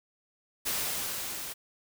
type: noise with level ramp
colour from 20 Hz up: white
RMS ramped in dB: -30 to -39 dBFS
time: 0.65-1.54 s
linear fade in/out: 20 ms
effects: none